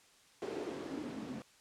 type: noise with band-pass filter sweep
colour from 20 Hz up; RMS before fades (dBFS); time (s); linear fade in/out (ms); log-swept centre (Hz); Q
white; -42; 0.42-1.42; 0; 400 to 220; 3.3
effects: white hiss -64 dBFS RMS until 1.6 s + low-pass 8000 Hz 12 dB/octave